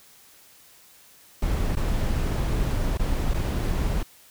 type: noise with dropouts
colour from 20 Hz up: brown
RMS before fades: -24 dBFS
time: 1.42-4.03 s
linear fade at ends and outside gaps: 5 ms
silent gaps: 1.754-1.768 / 2.975-2.994 / 3.338-3.342 s
effects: white hiss -53 dBFS RMS until 4.3 s